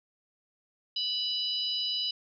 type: harmonic tone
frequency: 987.8 Hz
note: B5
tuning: in tune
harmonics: 3 / 4 / 5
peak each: -32 / -33 / -34 dBFS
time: 0.96-2.11 s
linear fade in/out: 5 ms
effects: none